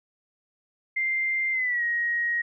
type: tone with pitch glide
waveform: sine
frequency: 2094 to 1887.2 Hz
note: C7 to A#6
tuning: +1 to +21 cents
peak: -23 dBFS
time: 0.96-2.42 s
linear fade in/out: 10 ms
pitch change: -180 cents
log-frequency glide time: 1.52-1.83 s
effects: none